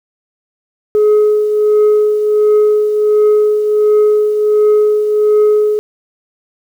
sine tone with tremolo, 422.7 Hz, G#4, 31 cents sharp, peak -3 dBFS, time 0.95-5.79 s, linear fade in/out 0 ms, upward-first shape triangle, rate 1.4 Hz, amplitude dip 60%, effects tanh soft clip ceiling -5 dBFS + 7-bit

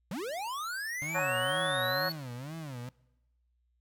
square linear sweep, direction up, 154.5 to 4435 Hz, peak -35 dBFS, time 0.11-2.12 s, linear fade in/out 2 ms
35% pulse tone with vibrato, 140.6 Hz, C#3, 25 cents sharp, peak -37 dBFS, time 1.02-2.89 s, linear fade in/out 0 ms, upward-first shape sine, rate 2.1 Hz, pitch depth 270 cents each way
sine tone with exponential growth, 880 Hz, A5, in tune, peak -31 dBFS, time 1.04-1.19 s, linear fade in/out 1 ms, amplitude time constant 32 ms
harmonic tone, 185 Hz, F#3, in tune, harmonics 3 / 4 / 5 / 6 / 7 / 8 / 9 / 10, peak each -33 / -39 / -46 / -37 / -41 / -36 / -40 / -37 dBFS, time 1.14-2.1 s, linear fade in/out 20 ms
effects noise-tail reverb RT60 1.0 s tail -23 dB re dry + added 60 Hz sine -70 dBFS peak until 3.8 s

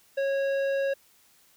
sine tone with tanh clipping, 549 Hz, C#5, 17 cents flat, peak -26 dBFS, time 0.17-0.94 s, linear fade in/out 10 ms, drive 12 dB, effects white hiss -61 dBFS RMS until 1.56 s

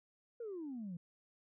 sine exponential sweep, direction down, 486.2 to 164.81 Hz, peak -40 dBFS, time 0.4-0.97 s, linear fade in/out 5 ms, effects tanh soft clip ceiling -38 dBFS

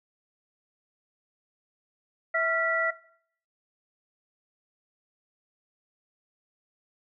sine tone cluster, 656 / 1375 / 1956 Hz, E5 / F6 / B6, -9 / -27 / -17 cents, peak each -28 / -28 / -26 dBFS, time 2.34-2.91 s, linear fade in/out 10 ms, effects noise-tail reverb RT60 0.6 s tail -19 dB re dry

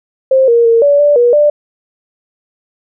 sine tone with pitch steps, 528 / 468.8 / 459.9 / 573 / 584 / 481.2 / 591 Hz, C5 / A#4 / A#4 / D5 / D5 / B4 / D5, +16 / +10 / -23 / -43 / -10 / -45 / +11 cents, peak -5 dBFS, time 0.31-1.5 s, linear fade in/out 5 ms, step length 170 ms, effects none

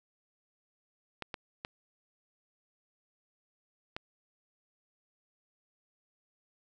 clicks, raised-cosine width 0.3 ms, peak -21 dBFS, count 4, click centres 1.223 / 1.342 / 1.649 / 3.965 s, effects none

